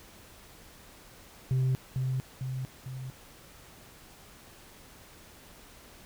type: tone with echo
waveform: sine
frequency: 130 Hz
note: C3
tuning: 11 cents flat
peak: -21 dBFS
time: 1.51-1.75 s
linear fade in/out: 0 ms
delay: 450 ms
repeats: 3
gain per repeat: -5 dB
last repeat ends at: 3.1 s
effects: tanh soft clip ceiling -23 dBFS + pink hiss -53 dBFS RMS until 6.05 s